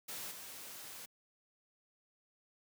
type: noise with level steps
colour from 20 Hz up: white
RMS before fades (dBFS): -44 / -49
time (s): 0.08-1.06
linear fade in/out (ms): 10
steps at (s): 0.31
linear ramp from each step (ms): 5
effects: high-pass 100 Hz 12 dB/octave